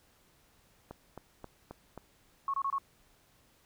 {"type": "click train", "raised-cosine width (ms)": 1, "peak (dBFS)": -29, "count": 5, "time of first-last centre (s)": [0.91, 1.977], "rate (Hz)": 3.75}
{"type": "tone bursts", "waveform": "sine", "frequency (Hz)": 1100, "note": "C#6", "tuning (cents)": -14, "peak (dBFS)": -29, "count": 4, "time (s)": [2.48, 2.783], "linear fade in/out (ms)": 2, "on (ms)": 57, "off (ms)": 25}
{"effects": ["pink hiss -66 dBFS RMS until 3.65 s"]}